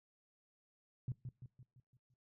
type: tone with echo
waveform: sine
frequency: 125.9 Hz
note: B2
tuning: 34 cents sharp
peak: -36 dBFS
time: 1.08-1.12 s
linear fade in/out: 2 ms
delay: 170 ms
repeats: 6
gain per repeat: -6 dB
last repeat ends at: 2.14 s
effects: noise-tail reverb RT60 0.3 s tail -21 dB re dry